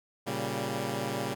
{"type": "chord", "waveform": "10% pulse", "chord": "G diminished", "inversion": "first", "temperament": "equal", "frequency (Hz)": [116.54, 138.59, 196], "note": ["Bb2", "Db3", "G3"], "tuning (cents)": [0, 0, 0], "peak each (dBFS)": -27, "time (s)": [0.26, 1.35], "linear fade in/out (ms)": 20, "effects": []}